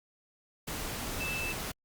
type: tone in noise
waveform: sine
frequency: 2637 Hz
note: E7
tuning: in tune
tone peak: -34 dBFS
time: 1.2-1.53 s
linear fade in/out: 10 ms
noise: pink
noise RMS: -37 dBFS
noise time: 0.67-1.72 s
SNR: 0 dB
effects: Opus 48 kbps